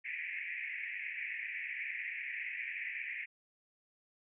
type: band-pass noise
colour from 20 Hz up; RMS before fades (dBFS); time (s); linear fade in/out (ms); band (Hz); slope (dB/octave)
white; -41; 0.04-3.26; 20; 1800 to 2500; 96
effects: none